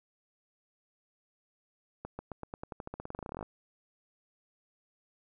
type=accelerating click train; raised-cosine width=1 ms; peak=-25 dBFS; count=24; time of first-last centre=2.05-3.428 s; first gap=140 ms; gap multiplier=0.91; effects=none